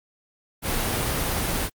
pink noise, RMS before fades -25 dBFS, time 0.62-1.7 s, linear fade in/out 50 ms, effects Opus 32 kbps

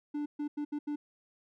triangle tone bursts at uneven times, 294.3 Hz, D4, 4 cents sharp, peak -30 dBFS, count 5, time 0.14-0.26 / 0.39-0.48 / 0.57-0.65 / 0.72-0.79 / 0.87-0.96 s, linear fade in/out 10 ms, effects none

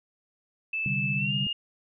sine tone with pitch glide, 2630 to 2835 Hz, E7 to F7, -5 to +25 cents, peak -27 dBFS, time 0.73-1.53 s, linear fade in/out 5 ms, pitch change +130 cents, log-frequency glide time 1.17-1.34 s
sine chord, C suspended second, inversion none, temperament equal, 130.81 / 146.83 / 196 Hz, C3 / D3 / G3, 0 / 0 / 0 cents, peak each -32 dBFS, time 0.86-1.47 s, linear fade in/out 2 ms
effects none

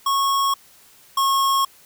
square tone pair in turn, 1099 / 1089.5 Hz, C#6 / C#6, -15 / -30 cents, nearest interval unison, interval 15 cents, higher first, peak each -18 / -17 dBFS, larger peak second, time 0.06-0.54 / 1.17-1.65 s, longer neither, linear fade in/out 5 ms, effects white hiss -51 dBFS RMS until 1.85 s

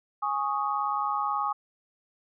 sine chord, Ab suspended fourth, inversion none, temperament just, 830.6 / 1107.5 / 1245.9 Hz, Ab5 / Db6 / Eb6, 0 / -2 / +2 cents, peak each -30 dBFS, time 0.22-1.53 s, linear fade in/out 10 ms, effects none

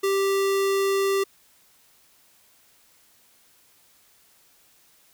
square tone, 392 Hz, G4, in tune, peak -21 dBFS, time 0.03-1.24 s, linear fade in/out 10 ms, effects white hiss -59 dBFS RMS until 5.13 s

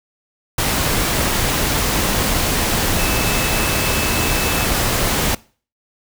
sine tone in noise, 2609 Hz, E7, 18 cents flat, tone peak -26 dBFS, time 2.98-4.65 s, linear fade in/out 5 ms, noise pink, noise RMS -18 dBFS, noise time 0.58-5.35 s, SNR -11 dB, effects noise-tail reverb RT60 0.4 s tail -22 dB re dry

